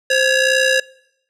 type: ring-modulated tone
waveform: sawtooth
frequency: 1108 Hz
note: C#6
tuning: 1 cent flat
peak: -6 dBFS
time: 0.1-0.8 s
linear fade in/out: 5 ms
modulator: 585 Hz
effects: noise-tail reverb RT60 0.8 s tail -24 dB re dry + low-pass 8000 Hz 12 dB/octave